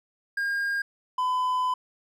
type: tone pair in turn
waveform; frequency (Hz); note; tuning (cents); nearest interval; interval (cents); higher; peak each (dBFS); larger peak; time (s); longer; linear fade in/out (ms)
triangle; 1616 / 1008.3; G#6 / B5; -48 / +36; minor sixth; 816; first; -23 / -21; second; 0.37-0.82 / 1.18-1.74; second; 5
effects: none